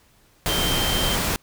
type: tone in noise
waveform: sine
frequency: 3137 Hz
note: G7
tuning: 1 cent sharp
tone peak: -25 dBFS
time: 0.49-1.15 s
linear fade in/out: 0 ms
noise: pink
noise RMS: -23 dBFS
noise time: 0.46-1.36 s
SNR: -5 dB
effects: pink hiss -58 dBFS RMS until 1.42 s

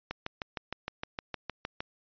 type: click train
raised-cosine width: 0.3 ms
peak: -18 dBFS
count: 12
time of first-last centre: 0.11-1.805 s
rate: 6.49 Hz
effects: resampled to 11025 Hz

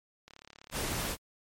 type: click train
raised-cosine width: 0.2 ms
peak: -32 dBFS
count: 17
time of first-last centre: 0.28-0.727 s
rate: 35.8 Hz
type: noise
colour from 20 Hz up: pink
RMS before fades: -34 dBFS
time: 0.71-1.17 s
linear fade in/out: 50 ms
effects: MP3 64 kbps

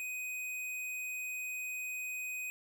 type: tone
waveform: square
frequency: 2500 Hz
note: D#7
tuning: 8 cents sharp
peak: -38 dBFS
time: 0-2.5 s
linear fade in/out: 0 ms
effects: none

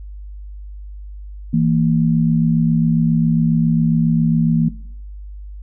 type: tone pair together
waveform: sine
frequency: 162.56 / 229.9 Hz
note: E3 / A#3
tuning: -24 / -24 cents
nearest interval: tritone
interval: 600 cents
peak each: -15 dBFS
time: 1.53-4.69 s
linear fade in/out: 10 ms
effects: noise-tail reverb RT60 0.6 s tail -17 dB re dry + added 50 Hz sine -30 dBFS peak until 5.62 s

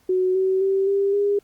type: tone with pitch steps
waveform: sine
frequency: 370 / 378.6 / 387.5 / 396.6 / 405.8 Hz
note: F#4 / F#4 / G4 / G4 / G#4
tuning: 0 / +40 / -20 / +20 / -40 cents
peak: -17 dBFS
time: 0.09-1.39 s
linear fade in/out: 5 ms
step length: 260 ms
effects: pink hiss -61 dBFS RMS until 1.43 s + Opus 48 kbps

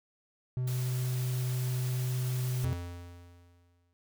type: tone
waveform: triangle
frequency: 126.5 Hz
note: B2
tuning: 42 cents sharp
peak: -27 dBFS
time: 0.57-2.73 s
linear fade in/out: 0 ms
type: noise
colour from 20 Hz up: white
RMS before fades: -44 dBFS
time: 0.67-2.65 s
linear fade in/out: 5 ms
type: tone with exponential decay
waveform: square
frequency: 87.31 Hz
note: F2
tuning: in tune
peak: -32 dBFS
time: 2.64-3.93 s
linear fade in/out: 0 ms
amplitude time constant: 280 ms
effects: none

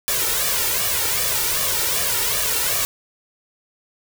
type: noise with flanger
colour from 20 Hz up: white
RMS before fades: -21 dBFS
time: 0.08-2.85 s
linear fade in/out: 0 ms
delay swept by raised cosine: 1.7 to 2.21 ms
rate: 2.6 Hz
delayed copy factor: +0.8
effects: none

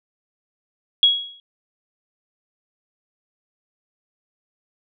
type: tone with exponential decay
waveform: sine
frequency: 3322 Hz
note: G#7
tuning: in tune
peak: -8 dBFS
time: 1.03-1.4 s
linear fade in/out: 1 ms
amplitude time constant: 80 ms
effects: none

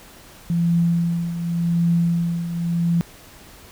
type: tone with tremolo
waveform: sine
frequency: 170 Hz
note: F3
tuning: 46 cents flat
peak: -14 dBFS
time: 0.5-3.01 s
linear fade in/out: 0 ms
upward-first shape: triangle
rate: 0.88 Hz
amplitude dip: 70%
effects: pink hiss -45 dBFS RMS until 3.71 s

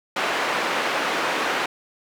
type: band-pass noise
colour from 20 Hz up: white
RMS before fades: -24 dBFS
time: 0.16-1.66 s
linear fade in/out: 5 ms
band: 320 to 1900 Hz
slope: 12 dB/octave
effects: none

